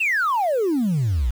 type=exponential sweep; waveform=sine; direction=down; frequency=2792 to 53.5 Hz; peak=-16 dBFS; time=0-1.31 s; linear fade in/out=10 ms; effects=tanh soft clip ceiling -16 dBFS + 7-bit